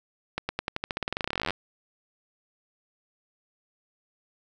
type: accelerating click train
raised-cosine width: 0.3 ms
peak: -12 dBFS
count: 28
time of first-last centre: 0.38-1.506 s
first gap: 110 ms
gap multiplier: 0.91
effects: none